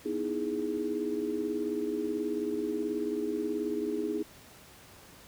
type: chord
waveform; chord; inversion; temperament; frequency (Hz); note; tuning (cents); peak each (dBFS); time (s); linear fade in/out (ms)
sine; E major seventh; second; equal; 246.9 / 311.1 / 329.6 / 415.3; B3 / D#4 / E4 / G#4; 0 / 0 / 0 / 0; -38 / -34 / -37 / -33; 0.05-4.23; 10
effects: pink hiss -53 dBFS RMS until 5.27 s + high-pass 60 Hz 12 dB/octave